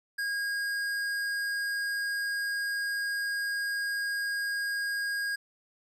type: tone with tanh clipping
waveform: sine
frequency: 1631 Hz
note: G#6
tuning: 32 cents flat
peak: -31 dBFS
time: 0.18-5.36 s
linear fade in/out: 10 ms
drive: 16 dB
effects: none